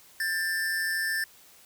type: tone pair together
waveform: square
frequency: 1602.9 / 1776 Hz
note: G6 / A6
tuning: +38 / +16 cents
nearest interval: major second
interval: 178 cents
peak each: -35 / -28 dBFS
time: 0.2-1.24 s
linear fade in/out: 2 ms
effects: white hiss -55 dBFS RMS until 1.65 s